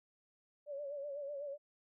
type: tone with vibrato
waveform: sine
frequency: 570 Hz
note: C#5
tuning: 48 cents sharp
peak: -40 dBFS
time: 0.66-1.58 s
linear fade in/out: 50 ms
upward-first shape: sine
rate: 8 Hz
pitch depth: 68 cents each way
effects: none